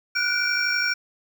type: tone cluster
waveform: triangle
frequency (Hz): 1440 / 1492 / 2333 / 5550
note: F#6 / F#6 / D7 / F8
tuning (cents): -47 / +14 / -12 / -12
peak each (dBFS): -25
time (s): 0.15-0.94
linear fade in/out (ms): 10
effects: 9-bit